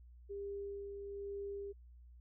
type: tone with tremolo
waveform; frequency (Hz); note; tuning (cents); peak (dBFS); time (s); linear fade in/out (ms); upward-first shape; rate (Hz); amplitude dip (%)
sine; 400.5; G4; +37; -40; 0.29-1.73; 20; sine; 1.1; 35
effects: added 60 Hz sine -55 dBFS peak until 2.2 s